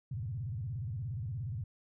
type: tone with vibrato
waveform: sine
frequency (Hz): 113.6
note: A#2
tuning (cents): -44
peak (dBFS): -35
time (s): 0.11-1.64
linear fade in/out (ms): 5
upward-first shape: square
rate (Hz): 17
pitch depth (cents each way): 280
effects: none